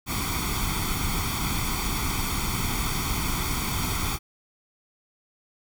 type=noise with comb filter; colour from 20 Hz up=pink; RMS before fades=-27 dBFS; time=0.06-4.19 s; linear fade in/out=50 ms; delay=0.88 ms; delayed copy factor=+0.8; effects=none